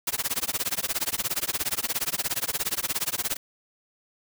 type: noise with tremolo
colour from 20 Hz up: white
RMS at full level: -25 dBFS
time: 0.07-3.37 s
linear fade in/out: 5 ms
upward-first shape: sine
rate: 17 Hz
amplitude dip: 100%
effects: none